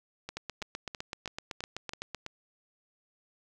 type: two click trains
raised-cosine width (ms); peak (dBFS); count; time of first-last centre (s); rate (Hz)
0.2; -21 / -19; 7 / 15; 0.29-2.264 / 0.37-2.147; 3.04 / 7.88
effects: none